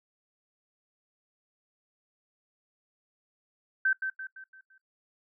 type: tone with echo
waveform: sine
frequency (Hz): 1547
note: G6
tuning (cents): -23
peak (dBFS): -22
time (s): 3.85-3.93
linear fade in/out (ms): 5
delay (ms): 170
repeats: 5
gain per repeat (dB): -7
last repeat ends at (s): 4.78
effects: noise-tail reverb RT60 0.1 s tail -18 dB re dry